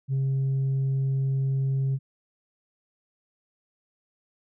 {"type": "tone", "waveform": "sine", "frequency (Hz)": 134.8, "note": "C#3", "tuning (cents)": -48, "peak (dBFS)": -20, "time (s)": [0.08, 1.99], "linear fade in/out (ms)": 50, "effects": ["tanh soft clip ceiling -21 dBFS"]}